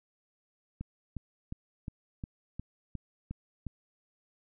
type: click train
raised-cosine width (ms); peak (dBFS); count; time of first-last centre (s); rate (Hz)
5; -25; 9; 0.81-3.667; 2.8
effects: none